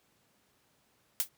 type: noise with exponential decay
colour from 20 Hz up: blue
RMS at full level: -25 dBFS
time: 1.2-1.29 s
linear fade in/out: 0 ms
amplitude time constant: 19 ms
effects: pink hiss -70 dBFS RMS until 1.37 s + high-pass 100 Hz 12 dB/octave